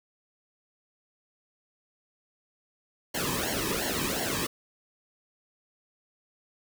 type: noise with flanger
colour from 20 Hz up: pink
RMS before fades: -30 dBFS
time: 3.14-4.47 s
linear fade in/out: 10 ms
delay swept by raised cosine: 0.8 to 1.45 ms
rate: 2.8 Hz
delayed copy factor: -0.9
effects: none